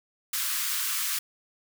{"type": "high-pass noise", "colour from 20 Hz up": "white", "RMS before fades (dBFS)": -29, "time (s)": [0.33, 1.19], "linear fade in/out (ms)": 5, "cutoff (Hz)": 1100, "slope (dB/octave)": 48, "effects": []}